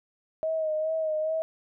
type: tone with vibrato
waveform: sine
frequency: 630 Hz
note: D#5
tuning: 21 cents sharp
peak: -25 dBFS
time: 0.43-1.42 s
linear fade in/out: 0 ms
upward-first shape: sine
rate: 2.4 Hz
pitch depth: 36 cents each way
effects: none